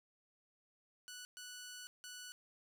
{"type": "tone bursts at uneven times", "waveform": "10% pulse", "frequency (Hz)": 1480, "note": "F#6", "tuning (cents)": 0, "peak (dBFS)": -40, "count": 3, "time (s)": [[1.08, 1.25], [1.37, 1.87], [2.04, 2.32]], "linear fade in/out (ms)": 0, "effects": []}